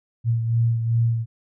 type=beating tone pair; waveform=sine; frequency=115.5 / 118.1 Hz; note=A#2 / A#2; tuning=-16 / +23 cents; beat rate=2.6 Hz; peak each=-18 / -27 dBFS; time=0.24-1.26 s; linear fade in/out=50 ms; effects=none